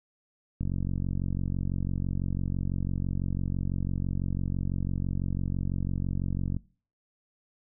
click train, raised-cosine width 5 ms, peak -18 dBFS, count 275, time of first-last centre 0.61-6.567 s, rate 46 Hz, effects noise-tail reverb RT60 0.4 s tail -22 dB re dry

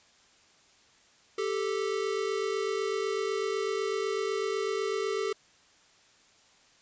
square tone pair together, 392 / 440 Hz, G4 / A4, 0 / 0 cents, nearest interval major second, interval 200 cents, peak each -32 / -32 dBFS, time 1.38-5.33 s, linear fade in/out 5 ms, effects white hiss -61 dBFS RMS until 6.81 s + resampled to 16000 Hz

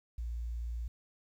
sine tone, 58.27 Hz, A#1, in tune, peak -34 dBFS, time 0.18-0.88 s, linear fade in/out 5 ms, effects tanh soft clip ceiling -30 dBFS + 11-bit

